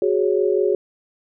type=chord; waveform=sine; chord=F# suspended second; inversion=none; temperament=equal; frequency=370 / 415.3 / 554.4 Hz; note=F#4 / G#4 / C#5; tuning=0 / 0 / 0 cents; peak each=-19 / -19 / -24 dBFS; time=0.02-0.75 s; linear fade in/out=2 ms; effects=none